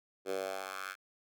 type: tone with high-pass filter sweep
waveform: 10% pulse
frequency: 95.6 Hz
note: G2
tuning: 43 cents flat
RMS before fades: -39 dBFS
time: 0.25-0.96 s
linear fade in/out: 50 ms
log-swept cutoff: 400 to 1600 Hz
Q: 2.7
effects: none